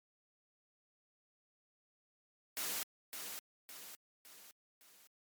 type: noise with echo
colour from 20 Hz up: white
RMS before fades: -39 dBFS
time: 2.57-2.83 s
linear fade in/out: 0 ms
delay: 560 ms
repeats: 4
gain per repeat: -6 dB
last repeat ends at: 5.07 s
effects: high-pass 200 Hz 12 dB/octave + MP3 96 kbps